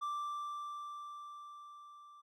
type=tone with level ramp; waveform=triangle; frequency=1174.7 Hz; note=D6; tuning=in tune; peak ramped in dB=-33 to -53 dBFS; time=0.01-2.22 s; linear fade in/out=20 ms; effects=none